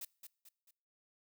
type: noise with echo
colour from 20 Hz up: blue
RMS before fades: -44 dBFS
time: 0.01-0.05 s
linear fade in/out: 5 ms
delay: 220 ms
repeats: 3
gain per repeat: -7 dB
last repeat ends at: 0.71 s
effects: noise-tail reverb RT60 0.6 s tail -24 dB re dry